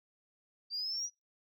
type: linear sweep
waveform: sine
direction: up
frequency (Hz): 4636 to 5860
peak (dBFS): -33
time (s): 0.7-1.1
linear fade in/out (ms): 50
effects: noise-tail reverb RT60 0.2 s tail -24 dB re dry + tanh soft clip ceiling -30 dBFS